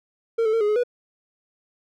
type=tone with pitch steps; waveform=triangle; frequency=457.5 / 436.3 / 455 / 416.1 / 423.7 / 488 Hz; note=A#4 / A4 / A#4 / G#4 / G#4 / B4; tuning=-32 / -15 / -42 / +3 / +35 / -21 cents; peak=-16 dBFS; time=0.38-0.836 s; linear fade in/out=10 ms; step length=76 ms; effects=none